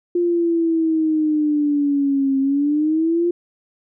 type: exponential two-way sweep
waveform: sine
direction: down then up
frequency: 351.1 to 268.5 to 351.1 Hz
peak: -15 dBFS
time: 0.15-3.31 s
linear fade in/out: 5 ms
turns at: 2.39 s
effects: none